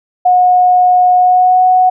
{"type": "tone with pitch glide", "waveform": "sine", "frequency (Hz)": [726, 737.8], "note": ["F#5", "F#5"], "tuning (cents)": [-33, -5], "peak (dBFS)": -5, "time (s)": [0.25, 1.9], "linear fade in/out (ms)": 10, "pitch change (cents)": 28, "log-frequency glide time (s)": [1.16, 1.62], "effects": []}